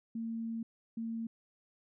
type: tone bursts at uneven times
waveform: sine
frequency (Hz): 227.5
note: A#3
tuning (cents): -42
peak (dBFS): -35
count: 2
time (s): 0.15-0.63 / 0.97-1.27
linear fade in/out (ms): 5
effects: none